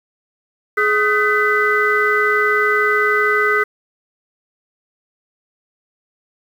sine tone cluster, 421.3 / 1252 / 1519 / 2001 Hz, G#4 / D#6 / F#6 / B6, +25 / +10 / +45 / +22 cents, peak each -18 dBFS, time 0.77-3.64 s, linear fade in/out 10 ms, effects tanh soft clip ceiling -3 dBFS + 7-bit

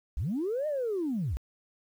sine linear two-way sweep, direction up then down, 46.45 to 622.3 to 46.45 Hz, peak -27 dBFS, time 0.17-1.37 s, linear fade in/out 0 ms, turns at 0.67 s, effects tanh soft clip ceiling -24 dBFS + 10-bit

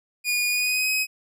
sawtooth tone with pitch glide, 2446 to 2532 Hz, D#7 to D#7, -30 to +30 cents, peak -18 dBFS, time 0.24-1.07 s, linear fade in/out 50 ms, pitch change +60 cents, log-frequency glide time 0.49-0.9 s, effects none

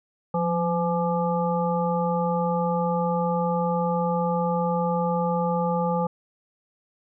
harmonic tone with a mistuned harmonic, 170 Hz, F3, 46 cents flat, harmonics 1 / 3 / 5 / 7, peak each -25 / -26 / -27 / -32 dBFS, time 0.34-6.07 s, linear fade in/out 5 ms, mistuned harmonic 1, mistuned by +52 cents, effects none

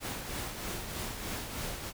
pink noise with tremolo, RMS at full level -36 dBFS, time 0-1.93 s, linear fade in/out 50 ms, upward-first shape triangle, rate 3.2 Hz, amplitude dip 50%, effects none

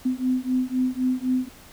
sine beating tone pair, 253.4 / 257.3 Hz, B3 / C4, +45 / -29 cents, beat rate 3.9 Hz, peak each -24 dBFS, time 0.05-1.49 s, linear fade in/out 10 ms, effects pink hiss -48 dBFS RMS until 1.72 s

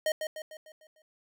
square tone with echo, 622.3 Hz, D#5, in tune, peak -26 dBFS, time 0.06-0.12 s, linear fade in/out 2 ms, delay 150 ms, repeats 6, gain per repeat -6 dB, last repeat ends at 1.02 s, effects none

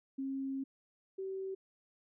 sine tone pair in turn, 269.7 / 383.4 Hz, C#4 / G4, -47 / -38 cents, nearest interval tritone, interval 609 cents, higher second, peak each -35 / -37 dBFS, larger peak first, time 0.18-0.64 / 1.18-1.55 s, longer first, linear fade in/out 10 ms, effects none

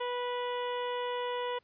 harmonic tone, 490.8 Hz, B4, 11 cents flat, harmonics 1 / 2 / 3 / 4 / 5 / 6 / 7, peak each -34 / -36 / -47 / -45 / -51 / -45 / -49 dBFS, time 0-1.59 s, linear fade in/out 10 ms, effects pink hiss -71 dBFS RMS until 1.63 s + resampled to 11025 Hz

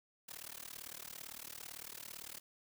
white noise with amplitude modulation, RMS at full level -45 dBFS, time 0.28-2.4 s, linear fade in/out 10 ms, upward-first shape sine, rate 37.8 Hz, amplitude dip 100%, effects none

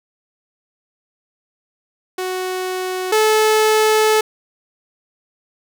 sawtooth tone pair in turn, 370 / 433.2 Hz, F#4 / A4, 0 / -27 cents, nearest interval minor third, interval 273 cents, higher second, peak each -17 / -8 dBFS, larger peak second, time 2.18-3.12 / 3.12-4.21 s, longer second, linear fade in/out 5 ms, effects none

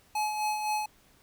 square tone with tremolo, 850 Hz, G#5, 40 cents sharp, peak -27 dBFS, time 0.15-0.86 s, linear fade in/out 5 ms, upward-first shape sine, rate 3.9 Hz, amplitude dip 45%, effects pink hiss -62 dBFS RMS until 1.22 s

